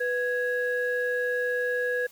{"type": "tone pair together", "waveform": "sine", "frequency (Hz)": [493.9, 1661.3], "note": ["B4", "G#6"], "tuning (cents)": [0, 0], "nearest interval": "octave + major sixth", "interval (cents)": 2100, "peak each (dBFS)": [-26, -27], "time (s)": [0, 2.07], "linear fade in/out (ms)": 10, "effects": ["tanh soft clip ceiling -18 dBFS", "white hiss -54 dBFS RMS until 2.11 s"]}